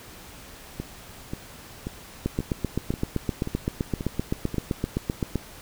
two click trains, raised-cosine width 3 ms, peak -11 / -17 dBFS, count 25 / 8, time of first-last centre 2.26-5.357 / 0.8-4.543 s, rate 7.75 / 1.87 Hz, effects pink hiss -45 dBFS RMS until 5.61 s

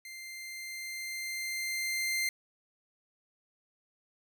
sawtooth tone with level ramp, 2091 Hz, C7, 2 cents flat, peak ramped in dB -40 to -25 dBFS, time 0.05-2.29 s, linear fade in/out 2 ms, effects none

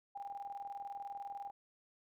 sine tone with tremolo, 803 Hz, G5, 41 cents sharp, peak -40 dBFS, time 0.15-1.51 s, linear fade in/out 10 ms, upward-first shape square, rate 20 Hz, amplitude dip 60%, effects none

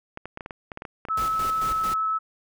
clicks, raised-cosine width 0.5 ms, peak -20 dBFS, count 12, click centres 0.174 / 0.256 / 0.374 / 0.408 / 0.461 / 0.508 / 0.718 / 0.774 / 0.821 / 0.852 / 1.052 / 1.086 s
sine tone with vibrato, 1300 Hz, E6, 24 cents flat, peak -22 dBFS, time 1.09-2.19 s, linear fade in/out 20 ms, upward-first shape triangle, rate 8.8 Hz, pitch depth 8 cents each way
pink noise with tremolo, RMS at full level -35 dBFS, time 1.17-1.94 s, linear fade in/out 5 ms, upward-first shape square, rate 4.5 Hz, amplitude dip 60%
effects none

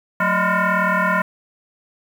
sine tone with frequency modulation, 183.7 Hz, F#3, 12 cents flat, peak -15 dBFS, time 0.2-1.22 s, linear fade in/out 5 ms, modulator 406 Hz, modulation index 4.2, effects 7-bit

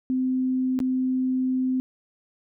sine tone with dropouts, 257.7 Hz, C4, 26 cents flat, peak -21 dBFS, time 0.1-1.8 s, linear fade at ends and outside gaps 0 ms, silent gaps 0.79-0.802 s, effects none

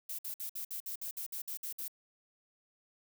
violet noise bursts, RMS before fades -40 dBFS, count 12, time 0.09-1.881 s, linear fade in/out 5 ms, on 97 ms, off 57 ms, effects none

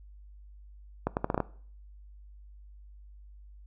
accelerating click train, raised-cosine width 1 ms, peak -13 dBFS, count 7, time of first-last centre 1.07-1.403 s, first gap 99 ms, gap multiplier 0.76, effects noise-tail reverb RT60 0.5 s tail -19 dB re dry + added 50 Hz sine -48 dBFS peak until 3.66 s

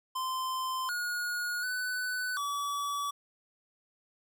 square tone with pitch steps, 1036 / 1444 / 1498 / 1144 Hz, C6 / F#6 / F#6 / D6, -17 / -43 / +21 / -46 cents, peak -32 dBFS, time 0.15-3.11 s, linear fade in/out 10 ms, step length 740 ms, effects none

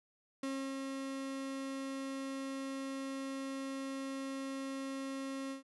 35% pulse tone with ADSR envelope, 270 Hz, C#4, 45 cents flat, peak -34 dBFS, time 0.43-5.63 s, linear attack 4 ms, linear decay 300 ms, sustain -3 dB, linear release 120 ms, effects resampled to 24000 Hz

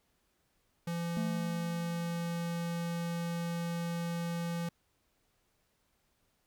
square tone, 170 Hz, F3, 46 cents flat, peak -34 dBFS, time 0.87-4.69 s, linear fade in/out 5 ms
triangle tone with exponential decay, 220.5 Hz, A3, 4 cents sharp, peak -30 dBFS, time 1.17-2.92 s, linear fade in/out 0 ms, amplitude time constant 380 ms
effects pink hiss -75 dBFS RMS until 6.46 s

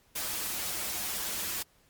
white noise with comb filter, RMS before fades -34 dBFS, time 0.15-1.63 s, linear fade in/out 10 ms, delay 7.5 ms, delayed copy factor -0.65, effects pink hiss -65 dBFS RMS until 1.89 s + MP3 96 kbps

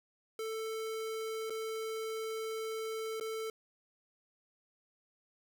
square tone with dropouts, 442.7 Hz, A4, 11 cents sharp, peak -37 dBFS, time 0.39-3.5 s, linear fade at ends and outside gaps 2 ms, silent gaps 1.498-1.504 / 3.199-3.209 s, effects none

